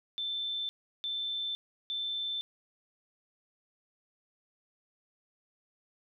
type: tone bursts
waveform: sine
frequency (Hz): 3541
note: A7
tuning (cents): +10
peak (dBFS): -32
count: 3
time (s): 0.18-2.41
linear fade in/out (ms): 0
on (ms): 510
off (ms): 350
effects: none